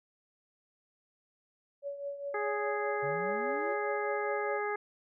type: tone with tremolo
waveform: sine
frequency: 565 Hz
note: C#5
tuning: 33 cents sharp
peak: -33 dBFS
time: 1.82-4.61 s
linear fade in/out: 50 ms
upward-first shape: triangle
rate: 4.9 Hz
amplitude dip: 70%
type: harmonic tone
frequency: 415.3 Hz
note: G#4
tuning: in tune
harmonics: 1 / 2 / 3 / 4 / 5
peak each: -34 / -37 / -39 / -40 / -41 dBFS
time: 2.34-4.76 s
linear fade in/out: 5 ms
type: exponential sweep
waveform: triangle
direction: up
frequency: 134 to 372.4 Hz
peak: -39 dBFS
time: 3.02-3.75 s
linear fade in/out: 20 ms
effects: none